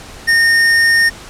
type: tone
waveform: square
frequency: 1835 Hz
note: A#6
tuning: 28 cents flat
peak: -9 dBFS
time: 0.27-1.1 s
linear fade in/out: 20 ms
effects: pink hiss -34 dBFS RMS until 1.29 s + low-pass 9000 Hz 12 dB/octave